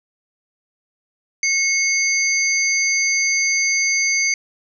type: tone cluster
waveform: sine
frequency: 2179 / 4704 / 6190 Hz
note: C#7 / D8 / G8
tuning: -30 / +2 / -23 cents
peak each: -18 / -25 / -20 dBFS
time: 1.43-4.34 s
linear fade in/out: 2 ms
effects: none